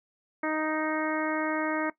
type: harmonic tone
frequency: 311.1 Hz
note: D#4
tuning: in tune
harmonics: 1 / 2 / 3 / 4 / 5 / 6 / 7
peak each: -30 / -33 / -35 / -36 / -37 / -38 / -38 dBFS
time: 0.43-1.9 s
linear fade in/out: 5 ms
effects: noise-tail reverb RT60 0.1 s tail -17 dB re dry